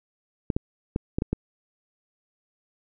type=clicks; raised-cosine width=3 ms; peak=-11 dBFS; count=6; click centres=0.502 / 0.565 / 0.961 / 1.185 / 1.221 / 1.33 s; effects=none